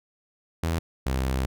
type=tone pair in turn; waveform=sawtooth; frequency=82.41 / 65.41 Hz; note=E2 / C2; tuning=0 / 0 cents; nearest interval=major third; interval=400 cents; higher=first; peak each=-20 dBFS; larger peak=neither; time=0.63-0.79 / 1.06-1.46 s; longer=second; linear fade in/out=5 ms; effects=none